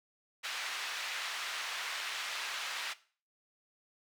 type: band-pass noise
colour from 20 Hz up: white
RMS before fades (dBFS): -39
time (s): 0.43-2.94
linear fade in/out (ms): 20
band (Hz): 1100 to 3300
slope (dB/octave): 12
effects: noise-tail reverb RT60 0.4 s tail -17 dB re dry